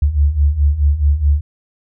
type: beating tone pair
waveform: sine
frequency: 69.7 / 74.4 Hz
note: C#2 / D2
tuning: +10 / +23 cents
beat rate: 4.7 Hz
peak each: -16 / -12 dBFS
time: 0.02-1.41 s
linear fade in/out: 5 ms
effects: none